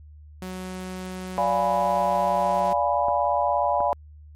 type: tone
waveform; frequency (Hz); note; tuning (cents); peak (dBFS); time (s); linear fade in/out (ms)
sawtooth; 185; F#3; 0; -28; 0.42-2.73; 0
type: chord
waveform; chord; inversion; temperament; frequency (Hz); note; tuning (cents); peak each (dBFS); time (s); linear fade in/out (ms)
sine; D diminished seventh; none; equal with one note detuned; 581.6 / 698.5 / 830.6 / 987.8; D5 / F5 / Ab5 / Cb6; -17 / 0 / 0 / 0; -25; 1.38-3.93; 0
type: clicks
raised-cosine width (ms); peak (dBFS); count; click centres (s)
1; -21; 2; 3.084 / 3.805
effects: added 75 Hz sine -43 dBFS peak until 4.35 s + MP3 64 kbps